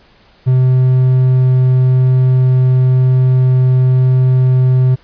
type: tone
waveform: triangle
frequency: 128.5 Hz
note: C3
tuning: 31 cents flat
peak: -5 dBFS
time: 0.46-4.96 s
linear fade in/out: 20 ms
effects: pink hiss -48 dBFS RMS until 5.03 s + resampled to 11025 Hz